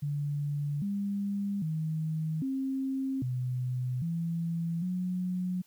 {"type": "tone with pitch steps", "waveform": "sine", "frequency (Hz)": [145.1, 200.5, 157.8, 267, 126.1, 167.3, 181.9], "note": ["D3", "G3", "D#3", "C4", "B2", "E3", "F#3"], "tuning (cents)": [-21, 39, 25, 35, 36, 26, -29], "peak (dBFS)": -29, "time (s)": [0.02, 5.62], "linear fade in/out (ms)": 10, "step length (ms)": 800, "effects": ["white hiss -65 dBFS RMS until 5.66 s"]}